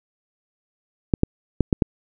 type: clicks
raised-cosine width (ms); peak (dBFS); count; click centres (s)
3; -3; 5; 1.138 / 1.234 / 1.607 / 1.728 / 1.822
effects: none